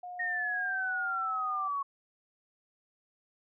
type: tone with pitch glide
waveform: sine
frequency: 718 to 760.7 Hz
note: F5 to F#5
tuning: +48 to +48 cents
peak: -39 dBFS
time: 0.03-1.68 s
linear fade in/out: 5 ms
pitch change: +100 cents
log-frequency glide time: 0.4-0.99 s
type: exponential sweep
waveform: sine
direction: down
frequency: 1864.7 to 1104 Hz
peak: -30 dBFS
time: 0.19-1.83 s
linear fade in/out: 10 ms
effects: none